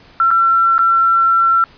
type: tone with dropouts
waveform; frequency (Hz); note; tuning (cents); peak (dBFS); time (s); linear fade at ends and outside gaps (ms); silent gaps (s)
sine; 1352; E6; +43; -9; 0.2-1.64; 1; 0.306-0.312 / 0.781-0.791
effects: pink hiss -45 dBFS RMS until 1.77 s + resampled to 11025 Hz